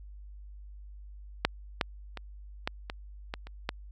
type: clicks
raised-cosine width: 0.3 ms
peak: -6 / -9 / -22 / -13 / -19 / -18 / -29 / -13 dBFS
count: 8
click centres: 1.45 / 1.812 / 2.173 / 2.675 / 2.899 / 3.339 / 3.47 / 3.691 s
effects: added 50 Hz sine -44 dBFS peak until 3.91 s

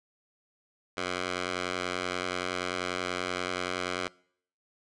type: tone with band-pass filter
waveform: 10% pulse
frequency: 90.4 Hz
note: F#2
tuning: 40 cents flat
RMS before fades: -33 dBFS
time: 0.97-4.08 s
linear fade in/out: 5 ms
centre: 2100 Hz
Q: 0.52
effects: noise-tail reverb RT60 0.6 s tail -23 dB re dry + resampled to 22050 Hz

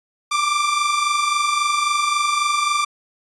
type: tone pair together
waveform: sawtooth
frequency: 1162 / 1185.7 Hz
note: D6 / D6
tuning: -19 / +16 cents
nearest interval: unison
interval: 35 cents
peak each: -19 / -15 dBFS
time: 0.31-2.85 s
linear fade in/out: 10 ms
effects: resampled to 22050 Hz

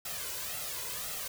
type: noise with flanger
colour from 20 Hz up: white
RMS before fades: -38 dBFS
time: 0.05-1.28 s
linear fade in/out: 5 ms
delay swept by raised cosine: 1.5 to 2.03 ms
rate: 1.9 Hz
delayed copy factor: +0.7
effects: none

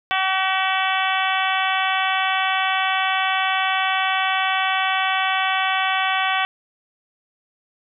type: harmonic tone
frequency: 380 Hz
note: F#4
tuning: 46 cents sharp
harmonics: 2 / 3 / 4 / 5 / 6 / 7 / 8 / 9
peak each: -23 / -25 / -26 / -27 / -28 / -28 / -29 / -30 dBFS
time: 0.11-6.45 s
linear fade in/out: 0 ms
effects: none

